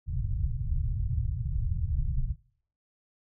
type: low-pass noise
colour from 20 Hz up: pink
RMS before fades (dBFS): -29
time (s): 0.06-2.36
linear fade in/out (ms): 50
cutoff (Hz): 140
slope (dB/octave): 48
effects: noise-tail reverb RT60 0.6 s tail -24 dB re dry